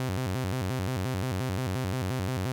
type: tone with vibrato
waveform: sawtooth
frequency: 110 Hz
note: A2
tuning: in tune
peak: -24 dBFS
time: 0-2.52 s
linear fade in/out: 0 ms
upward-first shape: square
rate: 5.7 Hz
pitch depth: 280 cents each way
effects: none